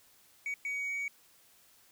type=tone bursts at uneven times; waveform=sine; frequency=2251 Hz; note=C#7; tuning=26 cents sharp; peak=-30 dBFS; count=2; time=0.46-0.54 / 0.65-1.08 s; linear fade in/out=2 ms; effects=tanh soft clip ceiling -32 dBFS + white hiss -63 dBFS RMS until 1.91 s

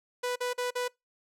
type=tone bursts; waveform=sawtooth; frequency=493.9 Hz; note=B4; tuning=in tune; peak=-25 dBFS; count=4; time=0.23-0.882 s; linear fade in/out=10 ms; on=130 ms; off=44 ms; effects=noise-tail reverb RT60 0.2 s tail -25 dB re dry + low-pass 12000 Hz 12 dB/octave

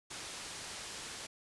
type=low-pass noise; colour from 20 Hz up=white; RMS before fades=-45 dBFS; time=0.1-1.27 s; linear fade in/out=10 ms; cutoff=7700 Hz; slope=12 dB/octave; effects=resampled to 24000 Hz

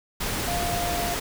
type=tone in noise; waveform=sine; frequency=698.5 Hz; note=F5; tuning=in tune; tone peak=-28 dBFS; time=0.47-1.15 s; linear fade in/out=10 ms; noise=pink; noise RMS=-28 dBFS; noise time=0.2-1.2 s; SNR=-3 dB; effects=none

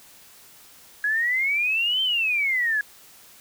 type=exponential two-way sweep; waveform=sine; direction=up then down; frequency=1661.2 to 3136 to 1661.2 Hz; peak=-20 dBFS; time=1.04-2.81 s; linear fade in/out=2 ms; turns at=2.02 s; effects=white hiss -50 dBFS RMS until 3.4 s

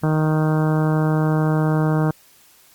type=harmonic tone; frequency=155.56 Hz; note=D#3; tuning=in tune; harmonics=1 / 2 / 3 / 4 / 5 / 6 / 7 / 8 / 9 / 10; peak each=-17 / -23 / -27 / -29 / -31 / -33 / -34 / -35 / -36 / -37 dBFS; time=0.03-2.11 s; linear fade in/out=5 ms; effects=white hiss -52 dBFS RMS until 2.74 s + Opus 48 kbps

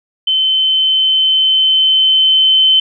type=tone with level ramp; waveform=sine; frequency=3069 Hz; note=G7; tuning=37 cents flat; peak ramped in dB=-10 to -6 dBFS; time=0.27-2.8 s; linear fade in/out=5 ms; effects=none

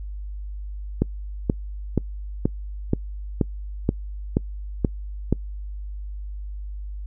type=click train; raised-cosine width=3 ms; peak=-5 dBFS; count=10; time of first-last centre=1.02-5.326 s; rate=2.09 Hz; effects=noise-tail reverb RT60 0.1 s tail -26 dB re dry + added 50 Hz sine -30 dBFS peak until 7.06 s

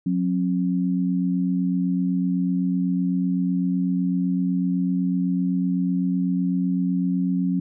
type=tone pair together; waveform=sine; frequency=181.47 / 269.4 Hz; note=F#3 / C#4; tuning=-33 / -49 cents; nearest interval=perfect fifth; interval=684 cents; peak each=-21 / -24 dBFS; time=0.06-7.6 s; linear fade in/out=5 ms; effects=none

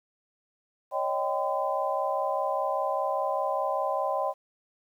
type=tone cluster; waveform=sine; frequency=555 / 620 / 783 / 1018 Hz; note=C#5 / D#5 / G5 / C6; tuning=+2 / -6 / -2 / -48 cents; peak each=-31 dBFS; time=0.91-4.34 s; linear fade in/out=50 ms; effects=10-bit

